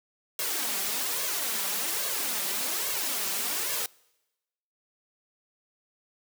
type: noise with flanger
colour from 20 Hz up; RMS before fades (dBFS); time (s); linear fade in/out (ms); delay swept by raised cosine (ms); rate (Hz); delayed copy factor
white; -30; 0.39-3.86; 2; 1.8 to 5.2; 1.2; +0.7
effects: noise-tail reverb RT60 1.0 s tail -25 dB re dry + high-pass 200 Hz 12 dB/octave